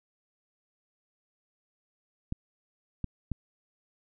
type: clicks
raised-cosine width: 5 ms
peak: -19 dBFS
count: 3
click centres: 2.324 / 3.043 / 3.317 s
effects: none